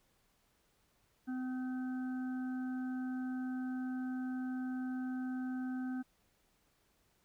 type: harmonic tone with a mistuned harmonic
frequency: 256.1 Hz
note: C4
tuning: 37 cents flat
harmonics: 1 / 3 / 5 / 6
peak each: -36 / -52 / -59 / -52 dBFS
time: 1.27-6.03 s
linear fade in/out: 20 ms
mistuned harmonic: 5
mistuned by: -19 cents
effects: pink hiss -74 dBFS RMS until 7.24 s